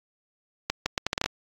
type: accelerating click train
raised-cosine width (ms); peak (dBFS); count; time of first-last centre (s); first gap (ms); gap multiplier
0.2; -7; 9; 0.7-1.26; 160; 0.74
effects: AAC 48 kbps